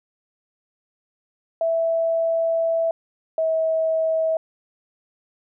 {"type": "tone pair in turn", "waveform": "sine", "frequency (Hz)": [659.3, 643.9], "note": ["E5", "E5"], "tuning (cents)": [0, -41], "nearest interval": "unison", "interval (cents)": 41, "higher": "first", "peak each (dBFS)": -18, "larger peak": "neither", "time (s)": [[1.61, 2.91], [3.38, 4.37]], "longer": "first", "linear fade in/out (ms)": 2, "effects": []}